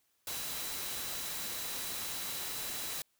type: tone in noise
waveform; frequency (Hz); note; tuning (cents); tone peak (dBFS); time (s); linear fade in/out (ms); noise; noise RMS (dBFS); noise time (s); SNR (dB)
sine; 3951; B7; 0; -47; 0.27-3.02; 2; white; -39; 0.27-3.02; -11
effects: white hiss -75 dBFS RMS until 3.19 s